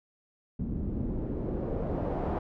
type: noise with low-pass filter sweep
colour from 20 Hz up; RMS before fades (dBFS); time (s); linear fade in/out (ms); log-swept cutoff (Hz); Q
pink; -32; 0.59-2.39; 5; 210 to 800; 1.5
effects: none